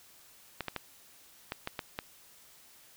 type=clicks; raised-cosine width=0.3 ms; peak=-18 dBFS; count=7; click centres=0.607 / 0.683 / 0.763 / 1.521 / 1.674 / 1.792 / 1.989 s; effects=white hiss -58 dBFS RMS until 2.96 s